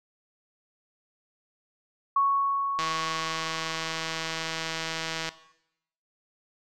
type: tone with exponential decay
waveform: sine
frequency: 1108.7 Hz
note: C#6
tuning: in tune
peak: -19 dBFS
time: 2.16-5.52 s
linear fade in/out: 5 ms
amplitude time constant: 730 ms
type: click train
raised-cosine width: 0.2 ms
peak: -14 dBFS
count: 406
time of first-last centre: 2.79-5.29 s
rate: 162 Hz
effects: noise-tail reverb RT60 0.8 s tail -17 dB re dry